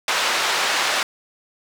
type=band-pass noise; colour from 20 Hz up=pink; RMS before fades=-21 dBFS; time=0.08-1.03 s; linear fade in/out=2 ms; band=840 to 5500 Hz; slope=12 dB/octave; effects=none